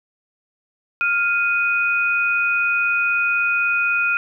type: tone pair together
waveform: sine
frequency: 1401.8 / 2489 Hz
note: F6 / D#7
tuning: +6 / 0 cents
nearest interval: minor seventh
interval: 994 cents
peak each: -19 / -19 dBFS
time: 1.01-4.17 s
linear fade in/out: 0 ms
effects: none